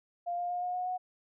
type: tone with pitch steps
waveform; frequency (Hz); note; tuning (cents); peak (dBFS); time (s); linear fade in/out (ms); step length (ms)
sine; 698.5 / 705.4 / 712.4 / 719.4 / 726.5 / 733.7; F5 / F5 / F5 / F#5 / F#5 / F#5; 0 / +17 / +34 / -49 / -32 / -15; -31; 0.26-0.98; 20; 120
effects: none